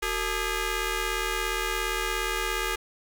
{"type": "ring-modulated tone", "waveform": "10% pulse", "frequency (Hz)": 415.3, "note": "G#4", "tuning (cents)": 0, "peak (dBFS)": -15, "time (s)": [0.02, 2.76], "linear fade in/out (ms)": 10, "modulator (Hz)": 792, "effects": []}